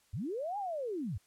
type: linear two-way sweep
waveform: sine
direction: up then down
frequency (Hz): 72.9 to 840 to 72.9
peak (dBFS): -34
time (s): 0.13-1.18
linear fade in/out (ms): 10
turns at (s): 0.58
effects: white hiss -69 dBFS RMS until 1.26 s + low-pass 11000 Hz 12 dB/octave